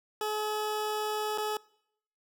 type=tone with dropouts; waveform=20% pulse; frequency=426 Hz; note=G#4; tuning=44 cents sharp; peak=-25 dBFS; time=0.21-1.57 s; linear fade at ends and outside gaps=2 ms; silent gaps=1.377-1.382 s; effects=noise-tail reverb RT60 0.7 s tail -23 dB re dry